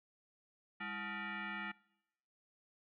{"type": "tone with frequency modulation", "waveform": "sine", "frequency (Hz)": 202.5, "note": "G#3", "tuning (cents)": -43, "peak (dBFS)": -40, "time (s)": [0.8, 1.72], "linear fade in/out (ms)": 10, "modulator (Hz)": 533, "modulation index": 4.3, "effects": ["noise-tail reverb RT60 0.9 s tail -24 dB re dry"]}